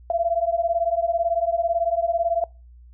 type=beating tone pair; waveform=sine; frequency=669 / 687 Hz; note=E5 / F5; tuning=+25 / -29 cents; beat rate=18 Hz; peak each=-22 / -23 dBFS; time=0.1-2.44 s; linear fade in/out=2 ms; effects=noise-tail reverb RT60 0.3 s tail -24 dB re dry + added 60 Hz sine -44 dBFS peak until 2.93 s